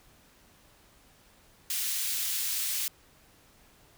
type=high-pass noise; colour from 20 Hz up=white; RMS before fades=-31 dBFS; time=1.7-2.88 s; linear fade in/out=2 ms; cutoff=2400 Hz; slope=12 dB/octave; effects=pink hiss -60 dBFS RMS until 3.97 s